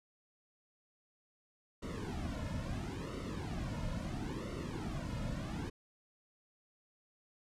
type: noise with flanger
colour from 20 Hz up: brown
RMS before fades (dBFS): -40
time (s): 1.82-5.7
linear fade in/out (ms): 10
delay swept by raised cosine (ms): 1.2 to 2.6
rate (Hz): 0.74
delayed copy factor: -0.9
effects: low-pass 9000 Hz 12 dB/octave